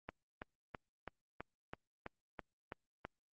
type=click train; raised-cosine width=0.5 ms; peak=-28 dBFS; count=10; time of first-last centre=0.09-3.051 s; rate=3.04 Hz; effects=Opus 24 kbps